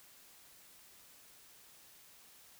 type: silence
effects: white hiss -60 dBFS RMS until 2.59 s